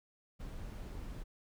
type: noise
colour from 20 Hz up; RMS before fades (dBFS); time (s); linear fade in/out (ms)
brown; -44; 0.39-1.24; 20
effects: none